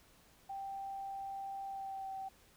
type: tone with pitch glide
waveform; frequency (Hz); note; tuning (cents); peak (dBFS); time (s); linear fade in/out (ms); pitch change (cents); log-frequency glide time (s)
sine; 784 to 771.9; G5 to G5; 0 to -27; -40; 0.49-2.29; 10; -27; 1.66-2.12
effects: pink hiss -65 dBFS RMS until 2.56 s